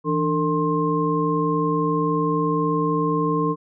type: tone cluster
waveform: sine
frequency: 165.3 / 296.2 / 452.6 / 1059 Hz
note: E3 / D4 / A4 / C6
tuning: +5 / +15 / +49 / +21 cents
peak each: -24 dBFS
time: 0.04-3.56 s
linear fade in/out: 50 ms
effects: none